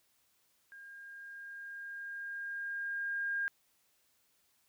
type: tone with level ramp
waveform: sine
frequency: 1613 Hz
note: G6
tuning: 49 cents sharp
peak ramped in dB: -49 to -31 dBFS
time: 0.72-3.48 s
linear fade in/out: 0 ms
effects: white hiss -73 dBFS RMS until 4.68 s